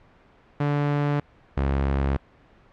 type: tone pair in turn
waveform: sawtooth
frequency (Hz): 145.2 / 68.53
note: D3 / C#2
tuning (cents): -19 / -19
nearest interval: octave + minor second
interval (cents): 1300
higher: first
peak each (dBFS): -17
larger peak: neither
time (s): 0.6-1.2 / 1.57-2.17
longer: neither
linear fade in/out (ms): 5
effects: pink hiss -55 dBFS RMS until 2.72 s + low-pass 2000 Hz 12 dB/octave